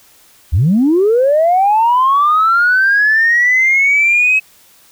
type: linear sweep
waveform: sine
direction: up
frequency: 65.41 to 2571 Hz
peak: -7 dBFS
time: 0.52-4.4 s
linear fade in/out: 20 ms
effects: tanh soft clip ceiling -4 dBFS + white hiss -47 dBFS RMS until 4.91 s